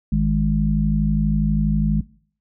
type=harmonic tone; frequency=52.3 Hz; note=G#1; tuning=13 cents sharp; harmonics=1 / 3 / 4; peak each=-20 / -20 / -20 dBFS; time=0.12-2.01 s; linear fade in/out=5 ms; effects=noise-tail reverb RT60 0.5 s tail -20 dB re dry